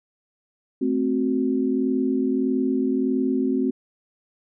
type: chord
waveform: sine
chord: F# diminished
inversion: first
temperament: equal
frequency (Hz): 220 / 261.6 / 370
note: A3 / C4 / F#4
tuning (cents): 0 / 0 / 0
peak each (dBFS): -27 / -21 / -26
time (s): 0.81-3.71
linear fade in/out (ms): 10
effects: none